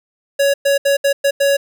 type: tone bursts at uneven times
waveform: square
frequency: 559 Hz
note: C#5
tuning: 14 cents sharp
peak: -12 dBFS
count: 6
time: 0.39-0.54 / 0.65-0.78 / 0.85-0.97 / 1.04-1.13 / 1.24-1.31 / 1.4-1.57 s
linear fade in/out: 10 ms
effects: none